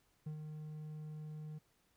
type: tone with ADSR envelope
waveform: triangle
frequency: 153.4 Hz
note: D#3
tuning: 24 cents flat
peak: -37 dBFS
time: 0.26-1.59 s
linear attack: 8 ms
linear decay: 94 ms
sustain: -5 dB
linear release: 14 ms
effects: pink hiss -75 dBFS RMS until 1.96 s